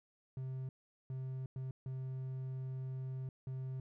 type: tone bursts at uneven times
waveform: triangle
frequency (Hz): 130.81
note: C3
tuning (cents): 0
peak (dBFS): -37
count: 5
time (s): 0.37-0.69 / 1.1-1.46 / 1.56-1.71 / 1.86-3.29 / 3.47-3.8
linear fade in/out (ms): 2
effects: none

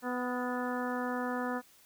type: harmonic tone with a mistuned harmonic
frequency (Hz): 248.8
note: B3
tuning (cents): +13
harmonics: 1 / 2 / 3 / 4 / 5 / 6 / 7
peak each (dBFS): -35 / -38 / -40 / -41 / -42 / -43 / -43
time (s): 0.02-1.62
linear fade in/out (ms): 50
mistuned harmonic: 6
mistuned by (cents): -35
effects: white hiss -61 dBFS RMS until 1.85 s

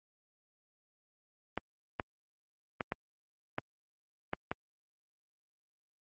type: clicks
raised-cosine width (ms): 0.5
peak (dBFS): -17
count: 7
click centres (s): 1.576 / 1.998 / 2.808 / 2.921 / 3.584 / 4.334 / 4.515
effects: high-pass 80 Hz 12 dB/octave + Opus 32 kbps

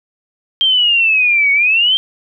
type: exponential two-way sweep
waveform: sine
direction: down then up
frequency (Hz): 3185 to 2217 to 3185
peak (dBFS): -9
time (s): 0.61-1.97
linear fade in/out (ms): 0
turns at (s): 1.52
effects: none

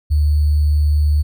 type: tone with sample-and-hold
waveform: sine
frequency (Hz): 74.6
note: D2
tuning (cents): +28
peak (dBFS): -11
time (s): 0.1-1.23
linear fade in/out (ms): 20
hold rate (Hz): 4410
effects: none

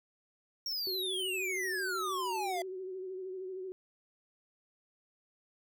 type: exponential sweep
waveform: square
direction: down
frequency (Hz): 5620 to 669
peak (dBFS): -34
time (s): 0.66-2.62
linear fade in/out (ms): 2
type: tone with vibrato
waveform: sine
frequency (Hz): 374.7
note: F#4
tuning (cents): +22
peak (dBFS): -38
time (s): 0.87-3.72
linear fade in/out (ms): 0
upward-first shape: sine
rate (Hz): 13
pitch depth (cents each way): 41
effects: none

